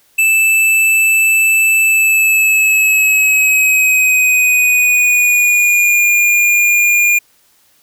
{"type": "tone with pitch glide", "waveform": "square", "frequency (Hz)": [2637, 2418], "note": ["E7", "D7"], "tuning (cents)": [0, 50], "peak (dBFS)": -9, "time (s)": [0.18, 7.19], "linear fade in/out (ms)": 10, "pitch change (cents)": -150, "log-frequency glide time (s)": [1.82, 6.04], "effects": ["white hiss -53 dBFS RMS until 7.82 s"]}